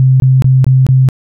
sine tone bursts, 130.81 Hz, C3, in tune, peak -4 dBFS, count 5, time 0-1.088 s, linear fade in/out 0 ms, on 200 ms, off 22 ms, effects none

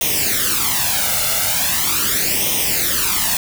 white noise with flanger, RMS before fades -18 dBFS, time 0.01-3.37 s, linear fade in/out 2 ms, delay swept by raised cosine 0.33 to 1.43 ms, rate 0.4 Hz, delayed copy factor +0.75, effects none

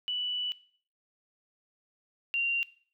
sine tone pair in turn, 2964 / 2768 Hz, F#7 / F7, +2 / -16 cents, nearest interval minor second, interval 118 cents, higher first, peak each -29 / -26 dBFS, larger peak second, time 0.08-0.52 / 2.34-2.63 s, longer first, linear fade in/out 0 ms, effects noise-tail reverb RT60 0.5 s tail -19 dB re dry

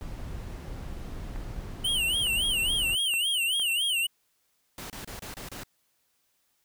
brown noise, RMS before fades -37 dBFS, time 0.01-2.95 s, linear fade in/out 0 ms
clicks, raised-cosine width 0.5 ms, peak -29 dBFS, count 5, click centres 1.36 / 2.269 / 2.897 / 3.138 / 3.597 s
square tone with vibrato, 2971 Hz, F#7, 6 cents sharp, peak -25 dBFS, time 1.84-4.07 s, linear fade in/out 10 ms, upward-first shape sine, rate 3.6 Hz, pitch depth 170 cents each way
pink noise bursts, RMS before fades -40 dBFS, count 6, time 4.78-5.635 s, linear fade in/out 2 ms, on 120 ms, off 27 ms
effects white hiss -72 dBFS RMS until 6.64 s

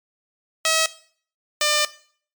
5% pulse tone pair in turn, 642 / 598.4 Hz, E5 / D5, -46 / +32 cents, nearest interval minor second, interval 122 cents, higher first, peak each -6 dBFS, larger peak neither, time 0.65-0.86 / 1.61-1.85 s, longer second, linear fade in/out 2 ms, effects noise-tail reverb RT60 0.5 s tail -17 dB re dry + MP3 96 kbps

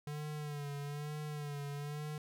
square tone with vibrato, 146.83 Hz, D3, in tune, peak -40 dBFS, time 0.07-2.18 s, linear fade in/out 2 ms, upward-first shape sine, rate 1.1 Hz, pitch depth 50 cents each way, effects none

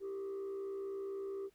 sine tone with frequency modulation, 392 Hz, G4, in tune, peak -36 dBFS, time 0-1.5 s, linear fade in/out 50 ms, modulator 64.4 Hz, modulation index 0.3, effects tanh soft clip ceiling -38 dBFS + pink hiss -73 dBFS RMS until 1.54 s

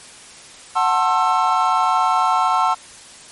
triangle chord, F# half-diminished seventh, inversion none, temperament just, 740 / 888 / 1065.6 / 1332 Hz, F#5 / A5 / C6 / E6, 0 / +16 / +31 / +18 cents, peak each -18 dBFS, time 0.75-2.75 s, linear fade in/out 20 ms, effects white hiss -41 dBFS RMS until 3.31 s + MP3 48 kbps

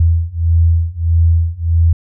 sine beating tone pair, 82.41 / 84.01 Hz, E2 / E2, 0 / +33 cents, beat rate 1.6 Hz, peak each -13 / -12 dBFS, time 0-1.93 s, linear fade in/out 5 ms, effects none

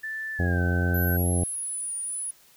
sine tone with pitch glide, 1761 to 1533 Hz, A6 to G6, +1 to -39 cents, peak -30 dBFS, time 0.03-1.17 s, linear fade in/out 10 ms, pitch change -240 cents, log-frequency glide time 0.35-0.61 s
harmonic tone, 88.2 Hz, F2, 18 cents sharp, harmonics 1 / 2 / 3 / 4 / 5 / 6 / 7 / 8 / 9, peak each -23 / -29 / -33 / -35 / -37 / -39 / -40 / -41 / -42 dBFS, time 0.39-1.44 s, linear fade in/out 5 ms
sine linear two-way sweep, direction down then up, 12000 to 9450 to 10420 Hz, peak -29 dBFS, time 0.94-2.31 s, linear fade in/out 5 ms, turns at 1.98 s
effects white hiss -57 dBFS RMS until 2.56 s

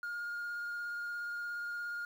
sine tone with vibrato, 1420 Hz, F6, 28 cents sharp, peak -34 dBFS, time 0.03-2.05 s, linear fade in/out 2 ms, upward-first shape triangle, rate 17 Hz, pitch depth 12 cents each way, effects tanh soft clip ceiling -36 dBFS + 10-bit

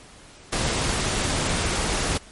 pink noise, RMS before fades -24 dBFS, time 0.52-2.18 s, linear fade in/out 10 ms, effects pink hiss -47 dBFS RMS until 2.31 s + MP3 48 kbps

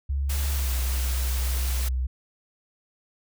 sine tone with pitch glide, 69.3 to 63.55 Hz, C#2 to C2, 0 to -50 cents, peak -23 dBFS, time 0.09-2.07 s, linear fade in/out 10 ms, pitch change -150 cents, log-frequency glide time 0.55-0.71 s
white noise, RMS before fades -34 dBFS, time 0.29-1.89 s, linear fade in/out 10 ms
effects none

